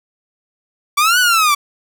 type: linear two-way sweep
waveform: sawtooth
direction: up then down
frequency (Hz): 1138 to 1507 to 1138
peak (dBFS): -7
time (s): 0.97-1.55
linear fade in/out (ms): 10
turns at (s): 1.19
effects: none